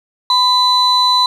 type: tone pair together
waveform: sine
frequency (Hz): 1000 / 4000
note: B5 / B7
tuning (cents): +21 / +21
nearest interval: 2 octaves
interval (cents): 2400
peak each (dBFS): -11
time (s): 0.3-1.26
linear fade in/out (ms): 2
effects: tanh soft clip ceiling -4 dBFS + 7-bit